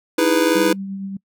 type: chord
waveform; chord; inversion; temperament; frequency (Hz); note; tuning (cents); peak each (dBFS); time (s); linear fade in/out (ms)
square; E major seventh; third; just; 309 / 329.6 / 412 / 494.4; D#4 / E4 / G#4 / B4; -12 / 0 / -14 / +2; -21 / -19 / -25 / -19; 0.18-0.73; 5
type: tone with tremolo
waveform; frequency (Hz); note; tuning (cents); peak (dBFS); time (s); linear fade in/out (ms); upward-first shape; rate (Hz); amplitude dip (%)
sine; 194.9; G3; -10; -24; 0.55-1.17; 5; triangle; 8.6; 35
effects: noise-tail reverb RT60 0.1 s tail -25 dB re dry